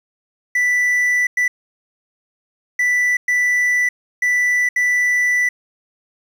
triangle tone bursts at uneven times, 1975.5 Hz, B6, in tune, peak -12 dBFS, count 6, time 0.55-1.27 / 1.37-1.48 / 2.79-3.17 / 3.28-3.89 / 4.22-4.69 / 4.76-5.49 s, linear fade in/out 5 ms, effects 8-bit

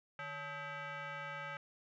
sine tone with frequency modulation, 151.5 Hz, D#3, 46 cents flat, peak -40 dBFS, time 0.19-1.57 s, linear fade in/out 2 ms, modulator 716 Hz, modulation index 3, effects tanh soft clip ceiling -38 dBFS

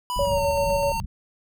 square tone with pitch glide, 987.8 to 911.1 Hz, B5 to A#5, 0 to -40 cents, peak -26 dBFS, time 0.1-1 s, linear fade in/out 0 ms, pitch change -140 cents, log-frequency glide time 0.2-0.41 s
pink low-pass noise, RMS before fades -31 dBFS, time 0.16-1.06 s, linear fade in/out 2 ms, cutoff 200 Hz, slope 48 dB/octave
sine tone with tremolo, 566 Hz, C#5, 36 cents sharp, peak -20 dBFS, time 0.19-0.92 s, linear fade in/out 2 ms, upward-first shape square, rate 7.8 Hz, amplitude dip 30%
effects none

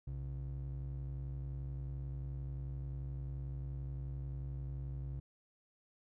triangle ring-modulated tone, 98.2 Hz, G2, 4 cents sharp, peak -34 dBFS, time 0.07-5.2 s, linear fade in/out 5 ms, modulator 35.7 Hz, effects none

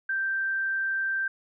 sine tone, 1568 Hz, G6, in tune, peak -25 dBFS, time 0.09-1.28 s, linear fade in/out 5 ms, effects none

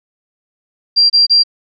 sine tone bursts, 4742 Hz, D8, 16 cents sharp, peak -6 dBFS, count 3, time 0.96-1.436 s, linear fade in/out 20 ms, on 140 ms, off 28 ms, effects none

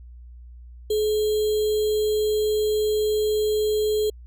sine tone with sample-and-hold, 426.4 Hz, G#4, 46 cents sharp, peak -19 dBFS, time 0.9-4.1 s, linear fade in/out 5 ms, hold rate 3675 Hz, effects added 60 Hz sine -40 dBFS peak until 4.26 s

